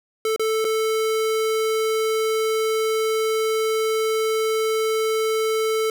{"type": "tone with dropouts", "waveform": "square", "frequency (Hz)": 440, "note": "A4", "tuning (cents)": 0, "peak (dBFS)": -20, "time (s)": [0.25, 5.9], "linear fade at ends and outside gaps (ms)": 2, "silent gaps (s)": [[0.362, 0.395], [0.645, 0.649]], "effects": []}